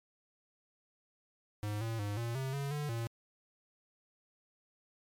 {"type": "tone with pitch steps", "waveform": "square", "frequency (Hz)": [104.6, 113.6, 102.6, 117, 133, 139.9, 147.6, 115.7], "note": ["G#2", "A#2", "G#2", "A#2", "C3", "C#3", "D3", "A#2"], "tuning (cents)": [13, -44, -21, 7, 29, 16, 9, -13], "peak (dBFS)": -35, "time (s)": [1.63, 3.07], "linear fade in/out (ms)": 0, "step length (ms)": 180, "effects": ["MP3 96 kbps"]}